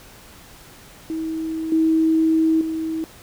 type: tone with level steps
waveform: sine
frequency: 320.8 Hz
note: E4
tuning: 47 cents flat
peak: -23 / -14 / -22 dBFS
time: 1.1-3.04 s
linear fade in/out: 0 ms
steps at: 1.72 / 2.61 s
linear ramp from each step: 2 ms
effects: pink hiss -45 dBFS RMS until 3.22 s